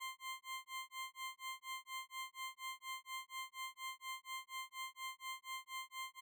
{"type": "tone with tremolo", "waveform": "20% pulse", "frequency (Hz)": 1049, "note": "C6", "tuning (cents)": 4, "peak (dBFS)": -37, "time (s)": [0, 6.21], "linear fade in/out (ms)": 20, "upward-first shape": "sine", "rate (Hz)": 4.2, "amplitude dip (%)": 100, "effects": []}